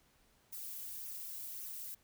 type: noise with flanger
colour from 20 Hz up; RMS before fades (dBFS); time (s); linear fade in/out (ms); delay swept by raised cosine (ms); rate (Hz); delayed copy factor
violet; -45; 0.52-1.95; 10; 0.23 to 2.23; 1.8; -0.5
effects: pink hiss -70 dBFS RMS until 2.03 s